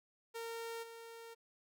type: tone with level steps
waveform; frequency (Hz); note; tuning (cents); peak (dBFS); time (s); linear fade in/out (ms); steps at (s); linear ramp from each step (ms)
sawtooth; 459.6; A#4; -25; -38 / -46; 0.34-1.35; 20; 0.82; 20
effects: none